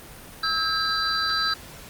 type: tone cluster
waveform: sine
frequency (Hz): 1301 / 1607 / 3999 / 4706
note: E6 / G6 / B7 / D8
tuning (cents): -23 / +43 / +21 / +3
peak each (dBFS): -27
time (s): 0.43-1.54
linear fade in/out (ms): 5
effects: pink hiss -43 dBFS RMS until 1.89 s + Opus 32 kbps